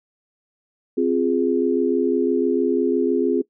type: chord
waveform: sine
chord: F minor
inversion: second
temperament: equal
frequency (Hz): 261.6 / 349.2 / 415.3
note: C4 / F4 / Ab4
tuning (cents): 0 / 0 / 0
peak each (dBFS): -21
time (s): 0.97-3.42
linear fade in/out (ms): 10
effects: noise-tail reverb RT60 0.1 s tail -20 dB re dry